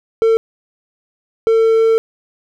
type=tone bursts at uneven times; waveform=triangle; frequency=449.5 Hz; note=A4; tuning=37 cents sharp; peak=-7 dBFS; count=2; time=0.22-0.37 / 1.47-1.98 s; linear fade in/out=0 ms; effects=none